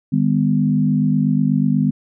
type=tone cluster; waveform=sine; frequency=153.8 / 202.4 / 250.3 Hz; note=D#3 / G#3 / B3; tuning=-20 / -44 / +23 cents; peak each=-18 dBFS; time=0.12-1.91 s; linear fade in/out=10 ms; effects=none